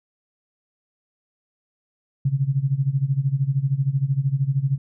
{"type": "tone with tremolo", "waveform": "sine", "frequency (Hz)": 136.7, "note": "C#3", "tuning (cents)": -24, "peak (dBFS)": -15, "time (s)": [2.25, 4.78], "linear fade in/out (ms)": 5, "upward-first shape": "sine", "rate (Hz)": 13, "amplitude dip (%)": 85, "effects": []}